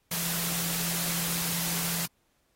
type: tone in noise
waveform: sine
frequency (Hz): 170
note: F3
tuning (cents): -46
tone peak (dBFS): -37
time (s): 0.11-2.06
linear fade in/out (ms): 5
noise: white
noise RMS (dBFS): -31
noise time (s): 0.11-2.06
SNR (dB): -9
effects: pink hiss -72 dBFS RMS until 2.55 s + AAC 48 kbps